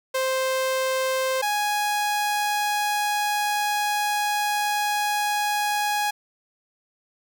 sawtooth tone pair in turn, 523.3 / 830.7 Hz, C5 / G#5, 0 / 0 cents, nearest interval minor sixth, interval 800 cents, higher second, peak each -18 dBFS, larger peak neither, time 0.14-1.42 / 1.42-6.11 s, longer second, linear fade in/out 10 ms, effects none

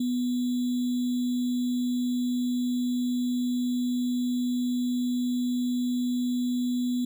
sine tone with sample-and-hold, 246.9 Hz, B3, in tune, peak -24 dBFS, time 0-7.05 s, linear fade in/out 5 ms, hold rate 3675 Hz, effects none

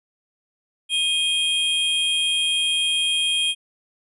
square tone pair together, 2489 / 3232 Hz, D#7 / G#7, 0 / -48 cents, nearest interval perfect fourth, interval 452 cents, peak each -28 / -20 dBFS, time 0.89-3.55 s, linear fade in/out 50 ms, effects resampled to 24000 Hz

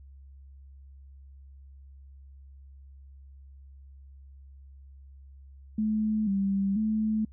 sine tone with pitch steps, 215.6 / 196.3 / 216.9 Hz, A3 / G3 / A3, -35 / +3 / -25 cents, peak -24 dBFS, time 5.78-7.25 s, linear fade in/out 5 ms, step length 490 ms, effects noise-tail reverb RT60 0.1 s tail -26 dB re dry + added 68 Hz sine -47 dBFS peak until 7.32 s

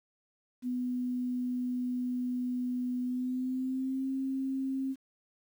sine tone with pitch glide, 248.8 to 266.7 Hz, B3 to C4, +13 to +33 cents, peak -30 dBFS, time 0.62-4.96 s, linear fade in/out 50 ms, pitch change +120 cents, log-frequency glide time 3.01-4.08 s, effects 10-bit

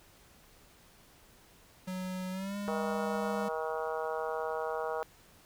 square tone with pitch glide, 185 to 202.9 Hz, F#3 to G#3, 0 to -40 cents, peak -36 dBFS, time 1.87-3.49 s, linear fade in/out 10 ms, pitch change +160 cents, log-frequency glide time 2.31-2.57 s
harmonic tone, 158.7 Hz, D#3, 35 cents sharp, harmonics 3 / 4 / 5 / 6 / 7 / 8 / 9, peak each -36 / -38 / -40 / -42 / -43 / -44 / -45 dBFS, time 2.68-5.03 s, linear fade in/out 0 ms
effects pink hiss -60 dBFS RMS until 5.45 s

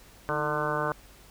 harmonic tone with a mistuned harmonic, 149.9 Hz, D3, 36 cents sharp, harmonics 1 / 2 / 3 / 4 / 5 / 6 / 7 / 8 / 9 / 10, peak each -36 / -38 / -34 / -33 / -39 / -36 / -34 / -34 / -39 / -34 dBFS, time 0.29-0.92 s, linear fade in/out 0 ms, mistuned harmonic 2, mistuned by +87 cents, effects added 49 Hz sine -54 dBFS peak until 1.3 s + pink hiss -54 dBFS RMS until 1.3 s

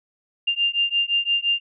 sine beating tone pair, 2794 / 2799.8 Hz, F7 / F7, 0 / +4 cents, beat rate 5.8 Hz, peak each -22 dBFS, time 0.47-1.6 s, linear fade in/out 10 ms, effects none

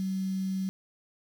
sine tone with quantisation, 190.2 Hz, F#3, 48 cents sharp, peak -28 dBFS, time 0-0.69 s, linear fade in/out 0 ms, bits 8, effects none

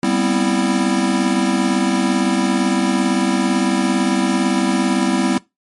square chord, C major seventh, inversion second, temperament equal with one note detuned, 196 / 243.8 / 261.6 / 329.6 Hz, G3 / B3 / C4 / E4, 0 / -22 / 0 / 0 cents, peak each -21 dBFS, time 0.03-5.38 s, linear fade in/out 2 ms, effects noise-tail reverb RT60 0.2 s tail -21 dB re dry + MP3 48 kbps

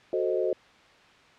sine chord, F# diminished seventh, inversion none, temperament equal, 370 / 440 / 523.3 / 622.3 Hz, F#4 / A4 / C5 / Eb5, 0 / 0 / 0 / 0 cents, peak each -28 / -30 / -30 / -31 dBFS, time 0.13-0.53 s, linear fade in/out 2 ms, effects white hiss -55 dBFS RMS until 1.38 s + low-pass 3000 Hz 12 dB/octave

